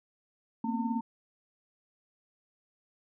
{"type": "tone cluster", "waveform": "sine", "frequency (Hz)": [228.8, 246.9, 265.5, 905], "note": ["A#3", "B3", "C4", "A5"], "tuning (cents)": [-32, 0, 25, 48], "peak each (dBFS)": [-31, -37, -37, -36], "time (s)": [0.64, 1.01], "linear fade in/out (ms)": 5, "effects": []}